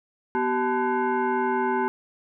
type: tone with frequency modulation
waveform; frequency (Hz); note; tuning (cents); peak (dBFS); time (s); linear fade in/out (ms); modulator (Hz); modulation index
sine; 246.1; B3; -6; -21; 0.35-1.88; 0; 629; 1.7
effects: none